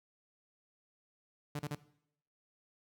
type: tone bursts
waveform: sawtooth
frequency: 146.83 Hz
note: D3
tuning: in tune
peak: -32 dBFS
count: 3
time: 1.55-1.752 s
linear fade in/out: 5 ms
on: 44 ms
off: 35 ms
effects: noise-tail reverb RT60 0.7 s tail -18 dB re dry